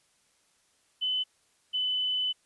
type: tone pair in turn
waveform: sine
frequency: 3022 / 3010 Hz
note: F#7 / F#7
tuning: +36 / +29 cents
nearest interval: unison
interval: 7 cents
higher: first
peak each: -26 dBFS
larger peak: neither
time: 1.01-1.24 / 1.73-2.33 s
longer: second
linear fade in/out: 20 ms
effects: white hiss -68 dBFS RMS until 2.45 s + resampled to 24000 Hz